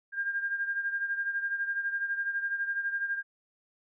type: beating tone pair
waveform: sine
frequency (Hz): 1604 / 1616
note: G6 / G#6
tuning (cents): +39 / -48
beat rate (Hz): 12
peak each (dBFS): -30 / -36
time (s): 0.12-3.23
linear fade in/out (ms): 50
effects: none